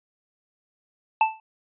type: tone with exponential decay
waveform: square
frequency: 880 Hz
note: A5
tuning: in tune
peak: -13 dBFS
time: 1.21-1.4 s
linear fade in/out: 2 ms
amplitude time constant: 41 ms
effects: resampled to 8000 Hz